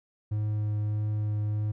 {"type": "tone with vibrato", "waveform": "triangle", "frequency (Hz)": 105.7, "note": "G#2", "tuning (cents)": 31, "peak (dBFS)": -24, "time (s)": [0.31, 1.72], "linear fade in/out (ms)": 10, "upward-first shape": "triangle", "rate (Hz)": 1.6, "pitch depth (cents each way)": 10, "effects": []}